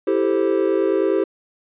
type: chord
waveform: triangle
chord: A minor seventh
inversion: second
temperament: equal with one note detuned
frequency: 329.6 / 390.6 / 440 / 523.3 Hz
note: E4 / G4 / A4 / C5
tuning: 0 / -6 / 0 / 0 cents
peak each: -20 / -17 / -22 / -22 dBFS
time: 0.07-1.24 s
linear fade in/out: 5 ms
effects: resampled to 8000 Hz

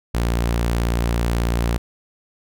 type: tone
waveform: sawtooth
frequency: 58.27 Hz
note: A#1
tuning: in tune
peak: -14 dBFS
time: 0.14-1.78 s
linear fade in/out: 10 ms
effects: none

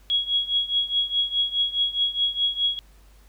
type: tone with tremolo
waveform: sine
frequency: 3322 Hz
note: G#7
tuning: in tune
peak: -17 dBFS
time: 0.1-2.79 s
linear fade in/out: 0 ms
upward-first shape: triangle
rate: 4.8 Hz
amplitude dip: 90%
effects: added 50 Hz sine -50 dBFS peak until 3.28 s + pink hiss -59 dBFS RMS until 3.28 s

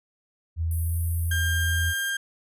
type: tone with pitch glide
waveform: sine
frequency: 82.2 to 83.49 Hz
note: E2 to E2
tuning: -4 to +23 cents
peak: -23 dBFS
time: 0.56-1.94 s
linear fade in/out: 50 ms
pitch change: +27 cents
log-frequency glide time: 0.82-0.94 s
type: high-pass noise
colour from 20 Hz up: pink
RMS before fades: -37 dBFS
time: 0.71-2.1 s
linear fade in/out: 2 ms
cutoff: 9200 Hz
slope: 96 dB/octave
type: tone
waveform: 35% pulse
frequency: 1600 Hz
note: G6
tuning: 35 cents sharp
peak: -24 dBFS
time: 1.31-2.17 s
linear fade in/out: 5 ms
effects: resampled to 32000 Hz

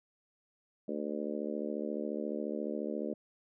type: harmonic tone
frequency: 74.3 Hz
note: D2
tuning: 21 cents sharp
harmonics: 3 / 4 / 5 / 6 / 7 / 8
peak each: -39 / -40 / -41 / -42 / -42 / -43 dBFS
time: 0.88-3.14 s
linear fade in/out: 5 ms
effects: none

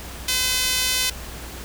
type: tone with high-pass filter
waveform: sawtooth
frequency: 509 Hz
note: C5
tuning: 48 cents flat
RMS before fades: -22 dBFS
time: 0.28-1.1 s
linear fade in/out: 5 ms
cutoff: 3200 Hz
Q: 0.96
effects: added 60 Hz sine -37 dBFS peak until 1.64 s + pink hiss -37 dBFS RMS until 1.64 s

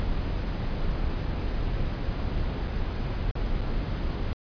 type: noise with dropouts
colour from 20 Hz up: brown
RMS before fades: -28 dBFS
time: 0-4.33 s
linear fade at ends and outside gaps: 0 ms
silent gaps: 1.998-2.001 / 2.674-2.68 / 3.312-3.354 / 3.608-3.616 s
effects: resampled to 11025 Hz

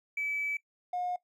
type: tone pair in turn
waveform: triangle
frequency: 2299 / 718.3 Hz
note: D7 / F5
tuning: -37 / +48 cents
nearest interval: octave + minor sixth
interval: 2015 cents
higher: first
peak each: -27 dBFS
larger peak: neither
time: 0.17-0.57 / 0.93-1.16 s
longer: first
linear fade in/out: 5 ms
effects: noise-tail reverb RT60 0.1 s tail -21 dB re dry + tanh soft clip ceiling -27 dBFS

